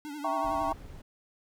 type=tone with vibrato; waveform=square; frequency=293.7 Hz; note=D4; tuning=in tune; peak=-38 dBFS; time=0.05-0.72 s; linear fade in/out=0 ms; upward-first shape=triangle; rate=11 Hz; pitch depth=87 cents each way
type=chord; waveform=sine; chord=E diminished seventh; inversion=none; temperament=equal; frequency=659.3 / 784 / 932.3 / 1108.7 Hz; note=E5 / G5 / Bb5 / Db6; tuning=0 / 0 / 0 / 0 cents; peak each=-33 dBFS; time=0.24-0.73 s; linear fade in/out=5 ms
type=noise; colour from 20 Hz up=brown; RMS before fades=-44 dBFS; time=0.44-1.02 s; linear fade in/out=10 ms
effects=none